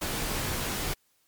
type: noise with comb filter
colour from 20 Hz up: pink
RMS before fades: -31 dBFS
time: 0.01-0.94 s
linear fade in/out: 10 ms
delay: 18 ms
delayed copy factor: -0.5
effects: white hiss -69 dBFS RMS until 1.27 s + MP3 96 kbps